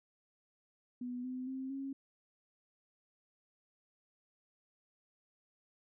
sine tone with pitch steps, 246.9 / 255 / 263.4 / 272.1 Hz, B3 / C4 / C4 / C#4, 0 / -44 / +12 / -32 cents, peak -38 dBFS, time 1.01-1.93 s, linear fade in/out 5 ms, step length 230 ms, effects none

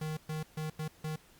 square tone bursts at uneven times, 155.56 Hz, D#3, in tune, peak -35 dBFS, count 5, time 0.01-0.17 / 0.29-0.43 / 0.57-0.7 / 0.79-0.88 / 1.04-1.16 s, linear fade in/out 5 ms, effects pink hiss -61 dBFS RMS until 1.39 s + Opus 48 kbps

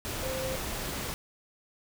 sine tone in noise, 523.3 Hz, C5, in tune, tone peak -33 dBFS, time 0.23-0.56 s, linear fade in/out 0 ms, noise pink, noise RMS -35 dBFS, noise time 0.05-1.14 s, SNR -1 dB, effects none

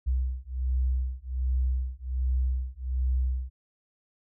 sine beating tone pair, 63.1 / 64.4 Hz, B1 / C2, +38 / -27 cents, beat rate 1.3 Hz, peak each -28 dBFS, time 0.06-3.5 s, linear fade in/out 20 ms, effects none

